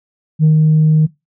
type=tone with ADSR envelope; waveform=sine; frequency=155.56 Hz; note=D#3; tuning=in tune; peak=-4 dBFS; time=0.39-1.07 s; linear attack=51 ms; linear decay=110 ms; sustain=-2 dB; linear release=20 ms; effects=noise-tail reverb RT60 0.2 s tail -20 dB re dry + tanh soft clip ceiling -4 dBFS